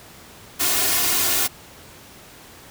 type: noise with comb filter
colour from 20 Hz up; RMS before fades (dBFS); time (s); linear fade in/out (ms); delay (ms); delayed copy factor
white; -20; 0.59-1.48; 20; 2.8; +0.7
effects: pink hiss -44 dBFS RMS until 2.7 s + high-pass 60 Hz 12 dB/octave